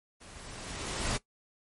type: noise with level ramp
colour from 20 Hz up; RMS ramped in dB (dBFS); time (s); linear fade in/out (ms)
pink; -51 to -30; 0.2-1.18; 20
effects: noise-tail reverb RT60 0.1 s tail -17 dB re dry + MP3 48 kbps